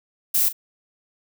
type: noise with echo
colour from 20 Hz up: violet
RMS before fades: -19 dBFS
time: 0.34-0.49 s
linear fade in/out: 10 ms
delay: 39 ms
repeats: 1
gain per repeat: -14 dB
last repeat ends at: 0.529 s
effects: none